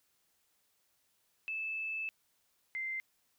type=tone pair in turn; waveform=sine; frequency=2624 / 2083 Hz; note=E7 / C7; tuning=-9 / -8 cents; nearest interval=major third; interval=399 cents; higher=first; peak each=-35 / -35 dBFS; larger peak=neither; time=1.48-2.09 / 2.75-3 s; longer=first; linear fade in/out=0 ms; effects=white hiss -75 dBFS RMS until 3.38 s